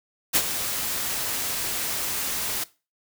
white noise with ADSR envelope, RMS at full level -18 dBFS, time 0.33-2.64 s, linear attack 29 ms, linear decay 55 ms, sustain -10 dB, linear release 6 ms, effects noise-tail reverb RT60 0.3 s tail -19 dB re dry

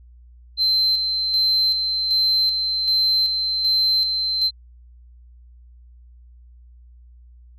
sine tone with tremolo, 4100 Hz, C8, 36 cents flat, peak -14 dBFS, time 0.57-4.51 s, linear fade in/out 50 ms, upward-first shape square, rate 1.3 Hz, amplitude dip 45%, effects tanh soft clip ceiling -12 dBFS + added 60 Hz sine -44 dBFS peak until 7.58 s

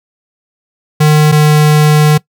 square tone pair in turn, 152 / 151.28 Hz, D#3 / D#3, -40 / -48 cents, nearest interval unison, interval 8 cents, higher first, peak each -5 dBFS, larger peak neither, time 1-1.32 / 1.32-2.18 s, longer second, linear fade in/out 10 ms, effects noise-tail reverb RT60 0.1 s tail -21 dB re dry

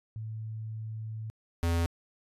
sine / square tone pair in turn, 110 / 84.45 Hz, A2 / E2, 0 / +42 cents, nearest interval perfect fourth, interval 458 cents, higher first, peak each -35 / -26 dBFS, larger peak second, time 0.16-1.3 / 1.63-1.86 s, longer first, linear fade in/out 0 ms, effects resampled to 32000 Hz

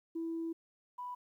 sine tone pair in turn, 329.6 / 987.7 Hz, E4 / B5, 0 / 0 cents, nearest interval octave + perfect fifth, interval 1900 cents, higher second, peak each -34 / -39 dBFS, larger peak first, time 0.15-0.53 / 0.98-1.15 s, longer first, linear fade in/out 10 ms, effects tanh soft clip ceiling -31 dBFS + 12-bit

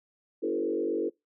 sine tone with frequency modulation, 392 Hz, G4, in tune, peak -26 dBFS, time 0.42-1.1 s, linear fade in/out 20 ms, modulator 48.1 Hz, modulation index 1.9, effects noise-tail reverb RT60 0.2 s tail -25 dB re dry

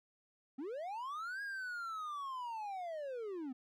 triangle linear two-way sweep, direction up then down, 244.4 to 1653 to 244.4 Hz, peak -38 dBFS, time 0.58-3.53 s, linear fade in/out 10 ms, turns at 1.42 s, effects none

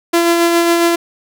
sawtooth tone with tremolo, 340 Hz, F4, 46 cents flat, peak -5 dBFS, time 0.13-0.96 s, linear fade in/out 10 ms, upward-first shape sine, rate 7.3 Hz, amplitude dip 30%, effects none

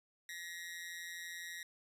sawtooth tone with amplitude modulation, 1895 Hz, A#6, 28 cents sharp, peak -37 dBFS, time 0.29-1.63 s, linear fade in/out 2 ms, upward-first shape sine, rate 172 Hz, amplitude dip 80%, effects resampled to 32000 Hz

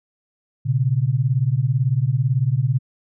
sine beating tone pair, 120 / 138 Hz, B2 / C#3, -49 / -7 cents, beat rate 18 Hz, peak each -19 dBFS, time 0.65-2.79 s, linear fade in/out 20 ms, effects none

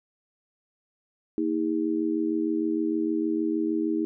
sine tone with amplitude modulation, 318.8 Hz, D#4, 42 cents sharp, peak -19 dBFS, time 1.38-4.05 s, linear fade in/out 0 ms, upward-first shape sine, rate 86.5 Hz, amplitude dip 95%, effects none

